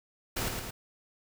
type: noise with echo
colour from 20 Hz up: pink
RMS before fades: -32 dBFS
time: 0.36-0.49 s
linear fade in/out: 10 ms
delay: 110 ms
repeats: 2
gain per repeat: -4 dB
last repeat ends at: 0.71 s
effects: none